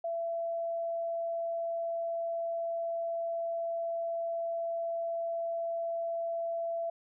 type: tone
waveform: sine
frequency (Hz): 671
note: E5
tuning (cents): +31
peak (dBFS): -31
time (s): 0.04-6.9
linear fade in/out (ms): 5
effects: none